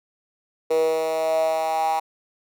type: tone with high-pass filter sweep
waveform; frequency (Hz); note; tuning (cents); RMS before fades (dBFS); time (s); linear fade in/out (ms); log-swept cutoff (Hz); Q
10% pulse; 160; D#3; +49; -22; 0.7-2; 10; 460 to 850; 7.8
effects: none